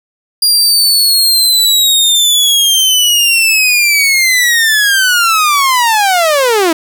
sawtooth linear sweep, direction down, 4827 to 311.1 Hz, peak -4 dBFS, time 0.42-6.73 s, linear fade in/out 5 ms, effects none

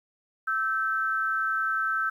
sine tone pair together, 1318.5 / 1549.2 Hz, E6 / G6, 0 / -21 cents, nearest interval minor third, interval 279 cents, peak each -27 dBFS, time 0.47-2.1 s, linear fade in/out 10 ms, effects 10-bit

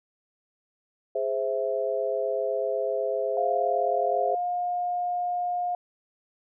sine chord, Ab augmented, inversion none, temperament equal, 415.3 / 523.3 / 659.3 Hz, Ab4 / C5 / E5, 0 / 0 / 0 cents, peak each -30 / -28 / -29 dBFS, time 1.15-4.35 s, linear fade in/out 5 ms
sine tone with pitch glide, 698.5 to 711.5 Hz, F5 to F5, 0 to +32 cents, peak -25 dBFS, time 3.37-5.75 s, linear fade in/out 2 ms, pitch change +32 cents, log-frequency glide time 4.02-4.46 s
effects none

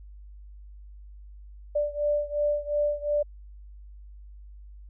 sine beating tone pair, 587.3 / 590.1 Hz, D5 / D5, 0 / +8 cents, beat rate 2.8 Hz, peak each -26 / -28 dBFS, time 1.75-3.23 s, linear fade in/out 10 ms, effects added 50 Hz sine -43 dBFS peak until 4.89 s

